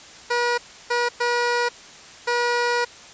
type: tone bursts at uneven times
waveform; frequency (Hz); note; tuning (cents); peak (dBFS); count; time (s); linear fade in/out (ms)
15% pulse; 481.4; B4; -44; -13; 4; 0.3-0.58 / 0.9-1.09 / 1.2-1.69 / 2.27-2.85; 10
effects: white hiss -43 dBFS RMS until 3.13 s + resampled to 16000 Hz